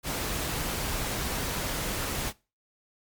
pink noise, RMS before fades -31 dBFS, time 0.03-2.33 s, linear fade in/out 50 ms, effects noise-tail reverb RT60 0.3 s tail -22 dB re dry + MP3 96 kbps

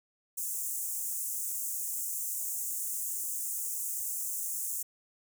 pink high-pass noise, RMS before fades -35 dBFS, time 0.37-4.83 s, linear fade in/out 10 ms, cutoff 6800 Hz, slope 48 dB/octave, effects none

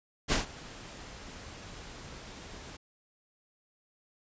pink noise with ADSR envelope, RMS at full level -25 dBFS, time 0.28-2.77 s, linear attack 41 ms, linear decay 130 ms, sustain -21 dB, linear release 10 ms, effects resampled to 16000 Hz

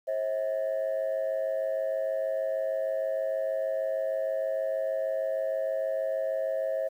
sine tone pair together, 536 / 642.4 Hz, C5 / E5, +42 / -45 cents, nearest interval minor third, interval 313 cents, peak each -28 dBFS, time 0.07-6.89 s, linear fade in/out 20 ms, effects tanh soft clip ceiling -23 dBFS + 10-bit

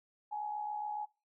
sine tone with amplitude modulation, 840 Hz, G#5, 19 cents sharp, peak -33 dBFS, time 0.31-1.06 s, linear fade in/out 20 ms, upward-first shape sine, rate 67 Hz, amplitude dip 55%, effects noise-tail reverb RT60 0.3 s tail -22 dB re dry

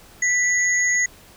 sine tone pair together, 1975.5 / 6659 Hz, B6 / G#8, 0 / +4 cents, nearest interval octave + major sixth, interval 2104 cents, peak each -18 / -22 dBFS, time 0.22-1.06 s, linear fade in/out 5 ms, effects pink hiss -48 dBFS RMS until 1.36 s

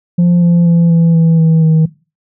sine tone with pitch steps, 174.61 / 171.91 / 169.25 / 166.63 / 164.05 / 161.51 / 159.01 Hz, F3 / F3 / E3 / E3 / E3 / E3 / D#3, 0 / -27 / +46 / +19 / -8 / -35 / +38 cents, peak -3 dBFS, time 0.18-1.86 s, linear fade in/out 10 ms, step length 240 ms, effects noise-tail reverb RT60 0.3 s tail -19 dB re dry + tanh soft clip ceiling -5 dBFS

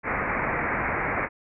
white low-pass noise, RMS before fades -27 dBFS, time 0.03-1.29 s, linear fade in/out 50 ms, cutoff 2300 Hz, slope 96 dB/octave, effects none

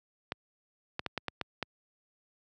clicks, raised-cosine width 0.3 ms, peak -16 dBFS, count 7, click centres 0.321 / 0.994 / 1.063 / 1.177 / 1.283 / 1.413 / 1.627 s, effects high-pass 80 Hz 12 dB/octave

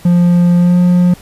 triangle tone with pitch glide, 175 to 177.96 Hz, F3 to F3, +4 to +33 cents, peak -4 dBFS, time 0.05-1.14 s, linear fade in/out 5 ms, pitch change +29 cents, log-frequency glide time 0.57-0.78 s, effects pink hiss -39 dBFS RMS until 1.21 s + resampled to 32000 Hz

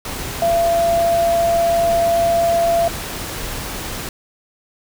sine tone in noise, 678 Hz, E5, 49 cents sharp, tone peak -13 dBFS, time 0.42-2.88 s, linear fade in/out 2 ms, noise pink, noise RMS -27 dBFS, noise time 0.05-4.09 s, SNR +11 dB, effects none

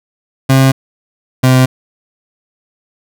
30% pulse tone pair in turn, 133.4 / 129 Hz, C3 / C3, +34 / -24 cents, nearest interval minor second, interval 58 cents, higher first, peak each -3 dBFS, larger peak neither, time 0.49-0.72 / 1.43-1.66 s, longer neither, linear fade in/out 10 ms, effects none

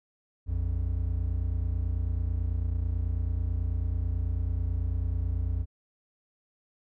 triangle tone pair together, 58.17 / 87.31 Hz, A#1 / F2, -3 / 0 cents, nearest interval perfect fifth, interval 703 cents, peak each -27 dBFS, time 0.46-5.66 s, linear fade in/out 50 ms, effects none

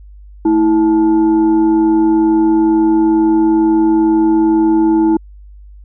sine tone with frequency modulation, 324.6 Hz, E4, 27 cents flat, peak -8 dBFS, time 0.45-5.17 s, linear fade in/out 5 ms, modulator 547 Hz, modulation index 0.47, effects added 50 Hz sine -34 dBFS peak until 5.84 s

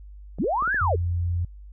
clicks, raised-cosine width 2 ms, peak -25 dBFS, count 5, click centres 0.386 / 0.443 / 0.624 / 0.677 / 0.745 s
sine linear two-way sweep, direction up then down, 130.81 to 1760 to 355.3 Hz, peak -21 dBFS, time 0.39-0.96 s, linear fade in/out 10 ms, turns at 0.75 s
sine tone, 86.9 Hz, F2, 8 cents flat, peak -22 dBFS, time 0.81-1.45 s, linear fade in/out 5 ms
effects added 50 Hz sine -40 dBFS peak until 1.72 s

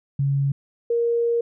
sine tone pair in turn, 139.1 / 468.9 Hz, C#3 / A#4, +6 / +10 cents, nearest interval octave + major sixth, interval 2104 cents, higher second, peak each -18 dBFS, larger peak neither, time 0.19-0.52 / 0.9-1.41 s, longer second, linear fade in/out 5 ms, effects none

